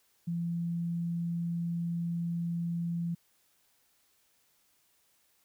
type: tone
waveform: sine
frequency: 170 Hz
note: F3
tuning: 46 cents flat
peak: -30 dBFS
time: 0.27-3.15 s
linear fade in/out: 10 ms
effects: white hiss -70 dBFS RMS until 5.44 s